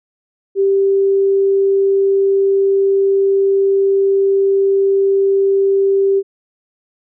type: tone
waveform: sine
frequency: 392 Hz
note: G4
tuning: in tune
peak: -10 dBFS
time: 0.55-6.23 s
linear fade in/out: 50 ms
effects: none

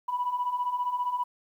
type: beating tone pair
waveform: sine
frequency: 973 / 988 Hz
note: B5 / B5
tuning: -26 / 0 cents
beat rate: 15 Hz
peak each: -32 / -27 dBFS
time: 0.08-1.24 s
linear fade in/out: 10 ms
effects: tanh soft clip ceiling -20 dBFS + 10-bit

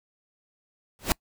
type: noise with exponential growth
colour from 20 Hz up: pink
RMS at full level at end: -19 dBFS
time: 0.99-1.12 s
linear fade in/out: 0 ms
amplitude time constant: 27 ms
effects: noise-tail reverb RT60 0.1 s tail -26 dB re dry

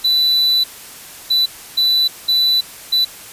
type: tone bursts at uneven times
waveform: triangle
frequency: 3979 Hz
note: B7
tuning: 12 cents sharp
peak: -10 dBFS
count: 5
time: 0.04-0.64 / 1.3-1.46 / 1.77-2.08 / 2.28-2.61 / 2.92-3.05 s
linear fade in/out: 10 ms
effects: white hiss -36 dBFS RMS until 3.32 s + resampled to 32000 Hz

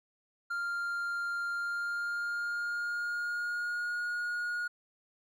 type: tone with pitch glide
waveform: triangle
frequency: 1396 to 1438.6 Hz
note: F6 to F#6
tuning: -1 to -49 cents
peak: -30 dBFS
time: 0.5-4.68 s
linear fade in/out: 10 ms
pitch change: +52 cents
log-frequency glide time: 1.51-4.02 s
effects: none

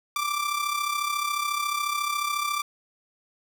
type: tone with amplitude modulation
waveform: sawtooth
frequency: 1174.7 Hz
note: D6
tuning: in tune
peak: -19 dBFS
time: 0.16-2.62 s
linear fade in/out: 2 ms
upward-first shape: sine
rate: 34.1 Hz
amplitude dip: 60%
effects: none

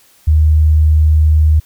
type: tone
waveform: sine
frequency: 77.3 Hz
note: D#2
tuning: 11 cents flat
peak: -6 dBFS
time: 0.27-1.6 s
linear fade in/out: 10 ms
effects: white hiss -49 dBFS RMS until 1.65 s

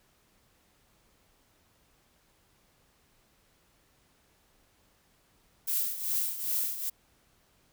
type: noise with tremolo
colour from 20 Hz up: violet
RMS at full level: -28 dBFS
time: 5.67-6.9 s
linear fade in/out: 10 ms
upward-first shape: triangle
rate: 2.5 Hz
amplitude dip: 75%
effects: pink hiss -67 dBFS RMS until 7.72 s

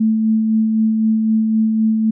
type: tone with tremolo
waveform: sine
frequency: 220 Hz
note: A3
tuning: in tune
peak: -11 dBFS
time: 0-2.11 s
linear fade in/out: 10 ms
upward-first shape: sine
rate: 3.9 Hz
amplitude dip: 30%
effects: none

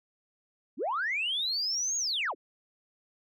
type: linear two-way sweep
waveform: sine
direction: up then down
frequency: 185 to 6720 to 212.9 Hz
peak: -27 dBFS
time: 0.77-2.35 s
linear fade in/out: 50 ms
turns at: 1.97 s
effects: tanh soft clip ceiling -23 dBFS

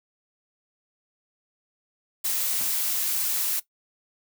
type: noise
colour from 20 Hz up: blue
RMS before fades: -26 dBFS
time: 2.24-3.6 s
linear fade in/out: 10 ms
type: noise with exponential decay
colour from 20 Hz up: brown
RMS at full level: -31 dBFS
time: 2.6-2.83 s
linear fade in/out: 5 ms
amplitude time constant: 48 ms
effects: noise-tail reverb RT60 0.1 s tail -17 dB re dry + high-pass 200 Hz 12 dB/octave

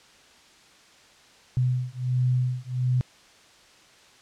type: beating tone pair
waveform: sine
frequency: 125.4 / 126.8 Hz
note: B2 / B2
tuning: +27 / +46 cents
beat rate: 1.4 Hz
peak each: -25 dBFS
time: 1.57-3.01 s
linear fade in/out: 0 ms
effects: white hiss -54 dBFS RMS until 4.21 s + low-pass 6000 Hz 12 dB/octave

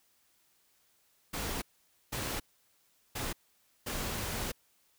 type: noise bursts at uneven times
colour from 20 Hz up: pink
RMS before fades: -36 dBFS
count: 4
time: 1.33-1.62 / 2.12-2.4 / 3.15-3.33 / 3.86-4.52 s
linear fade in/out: 10 ms
effects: white hiss -70 dBFS RMS until 4.98 s

